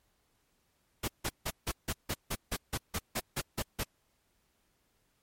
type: noise bursts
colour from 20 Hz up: pink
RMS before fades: -33 dBFS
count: 14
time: 1.03-3.838 s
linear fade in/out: 10 ms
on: 52 ms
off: 160 ms
effects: pink hiss -74 dBFS RMS until 5.22 s + MP3 64 kbps